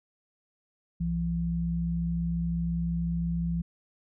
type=tone pair together; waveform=sine; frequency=63.34 / 169.1 Hz; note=B1 / E3; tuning=+44 / +44 cents; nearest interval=octave + perfect fourth; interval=1700 cents; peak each=-33 / -27 dBFS; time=1-3.62 s; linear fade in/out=10 ms; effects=none